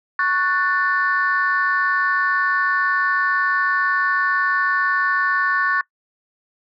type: chord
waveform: sine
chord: F# minor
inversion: second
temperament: just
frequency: 1110 / 1480 / 1776 Hz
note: C#6 / F#6 / A6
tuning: +2 / 0 / +16 cents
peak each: -20 dBFS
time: 0.19-5.81 s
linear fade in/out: 2 ms
effects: noise-tail reverb RT60 0.1 s tail -22 dB re dry + tanh soft clip ceiling -9 dBFS